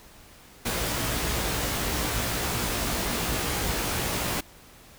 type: noise with comb filter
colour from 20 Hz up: pink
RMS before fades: -28 dBFS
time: 0.65-4.41 s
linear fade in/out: 10 ms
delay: 17 ms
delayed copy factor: +0.75
effects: pink hiss -51 dBFS RMS until 4.98 s